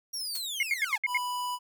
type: linear sweep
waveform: sawtooth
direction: down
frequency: 5710 to 784 Hz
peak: -30 dBFS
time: 0.13-0.98 s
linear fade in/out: 10 ms
type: noise with exponential decay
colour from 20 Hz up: blue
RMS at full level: -32 dBFS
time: 0.35-0.45 s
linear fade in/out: 2 ms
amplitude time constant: 21 ms
type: tone bursts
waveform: sine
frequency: 2152 Hz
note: C7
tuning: 48 cents sharp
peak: -23 dBFS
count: 6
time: 0.6-1.174 s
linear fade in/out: 2 ms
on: 29 ms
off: 80 ms
type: tone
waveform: square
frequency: 987.8 Hz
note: B5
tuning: in tune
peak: -31 dBFS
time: 1.06-1.59 s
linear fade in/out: 50 ms
effects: none